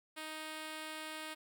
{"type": "tone", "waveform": "5% pulse", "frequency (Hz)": 312.1, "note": "D#4", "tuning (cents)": 5, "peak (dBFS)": -31, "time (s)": [0.16, 1.35], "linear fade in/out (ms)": 20, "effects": []}